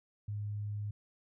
sine tone, 103.83 Hz, G#2, in tune, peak -35 dBFS, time 0.28-0.91 s, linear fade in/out 5 ms, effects none

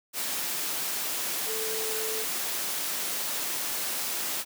sine tone in noise, 440 Hz, A4, in tune, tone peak -34 dBFS, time 1.45-2.26 s, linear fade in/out 50 ms, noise white, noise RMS -31 dBFS, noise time 0.13-4.45 s, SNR -6 dB, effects high-pass 200 Hz 12 dB/octave

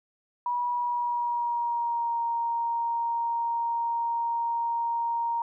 sine tone with pitch glide, 970 to 933.2 Hz, B5 to A#5, -31 to +2 cents, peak -25 dBFS, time 0.46-5.42 s, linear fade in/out 2 ms, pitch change -67 cents, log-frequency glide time 0.69-2.2 s, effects none

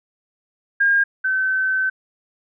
sine tone pair in turn, 1616 / 1532.3 Hz, G#6 / G6, -48 / -40 cents, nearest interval minor second, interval 92 cents, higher first, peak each -13 / -17 dBFS, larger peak first, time 0.8-1.04 / 1.24-1.9 s, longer second, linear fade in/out 10 ms, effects none

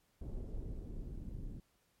brown noise with low-pass filter sweep, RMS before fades -43 dBFS, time 0.21-1.6 s, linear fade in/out 5 ms, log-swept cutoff 470 to 260 Hz, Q 1.3, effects pink hiss -75 dBFS RMS until 2 s + MP3 64 kbps

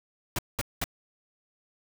pink noise bursts, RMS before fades -29 dBFS, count 3, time 0.36-0.841 s, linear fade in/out 2 ms, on 27 ms, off 200 ms, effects none

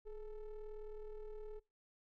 triangle ring-modulated tone, 221.5 Hz, A3, 12 cents sharp, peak -40 dBFS, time 0.05-1.6 s, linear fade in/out 20 ms, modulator 202 Hz, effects noise-tail reverb RT60 0.3 s tail -25 dB re dry

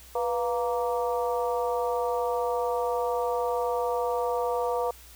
harmonic tone with a mistuned harmonic, 233.1 Hz, A#3, in tune, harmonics 2 / 3 / 4 / 5, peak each -27 / -31 / -32 / -36 dBFS, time 0.15-4.91 s, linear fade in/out 5 ms, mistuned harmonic 2, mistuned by +88 cents, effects added 60 Hz sine -51 dBFS peak until 5.15 s + white hiss -51 dBFS RMS until 5.15 s

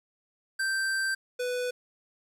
square tone pair in turn, 1565 / 495.5 Hz, G6 / B4, -3 / +6 cents, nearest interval octave + minor sixth, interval 1991 cents, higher first, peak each -27 / -29 dBFS, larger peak first, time 0.59-1.15 / 1.39-1.71 s, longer first, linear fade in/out 10 ms, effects low-pass 12000 Hz 12 dB/octave + 10-bit

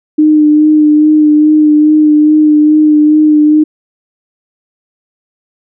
sine tone with vibrato, 303.7 Hz, D#4, 42 cents flat, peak -3 dBFS, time 0.18-3.64 s, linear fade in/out 10 ms, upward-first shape sine, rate 2.4 Hz, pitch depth 20 cents each way, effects none

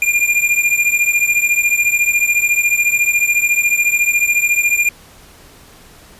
square beating tone pair, 2400 / 2414 Hz, D7 / D7, +37 / +47 cents, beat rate 14 Hz, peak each -15 / -17 dBFS, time 0.02-4.89 s, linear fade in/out 2 ms, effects pink hiss -43 dBFS RMS until 6.19 s + resampled to 32000 Hz

